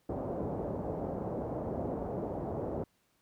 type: low-pass noise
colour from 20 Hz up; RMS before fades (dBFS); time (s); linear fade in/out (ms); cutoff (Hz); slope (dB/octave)
white; -36; 0.09-2.84; 5; 650; 24
effects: pink hiss -73 dBFS RMS until 3.21 s + high-pass 60 Hz 12 dB/octave